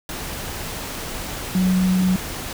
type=tone in noise; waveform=sine; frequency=185 Hz; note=F#3; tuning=in tune; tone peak=-15 dBFS; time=1.55-2.16 s; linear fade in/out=2 ms; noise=pink; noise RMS=-30 dBFS; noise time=0.09-2.53 s; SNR=+12 dB; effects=none